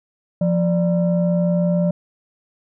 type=tone pair together; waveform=sine; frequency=174.61 / 590 Hz; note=F3 / D5; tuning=0 / +8 cents; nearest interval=octave + major sixth; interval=2108 cents; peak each=-15 / -20 dBFS; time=0.41-1.91 s; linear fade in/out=5 ms; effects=tanh soft clip ceiling -10 dBFS